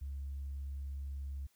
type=tone; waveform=sine; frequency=69.3 Hz; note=C#2; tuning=in tune; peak=-37 dBFS; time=0.01-1.47 s; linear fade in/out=10 ms; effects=tanh soft clip ceiling -35 dBFS + white hiss -73 dBFS RMS until 1.55 s